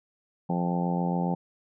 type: harmonic tone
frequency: 87.31 Hz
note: F2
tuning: in tune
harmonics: 2 / 3 / 4 / 5 / 6 / 7 / 8 / 9 / 10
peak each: -26 / -35 / -38 / -39 / -37 / -42 / -41 / -34 / -37 dBFS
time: 0.49-1.35 s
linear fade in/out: 10 ms
effects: none